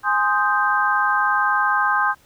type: chord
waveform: sine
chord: Ab major seventh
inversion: none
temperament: equal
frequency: 830.6 / 1046.5 / 1244.5 / 1568 Hz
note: Ab5 / C6 / Eb6 / G6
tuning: 0 / 0 / 0 / 0 cents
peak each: -23 / -22 / -22 / -20 dBFS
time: 0.03-2.15 s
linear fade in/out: 50 ms
effects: pink hiss -55 dBFS RMS until 2.25 s